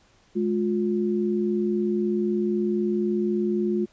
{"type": "tone pair together", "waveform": "sine", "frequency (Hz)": [210.9, 354.7], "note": ["G#3", "F4"], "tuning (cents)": [27, 27], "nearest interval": "major sixth", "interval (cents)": 900, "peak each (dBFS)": -24, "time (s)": [0.35, 3.86], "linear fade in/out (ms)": 20, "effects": ["pink hiss -60 dBFS RMS until 3.92 s", "resampled to 16000 Hz"]}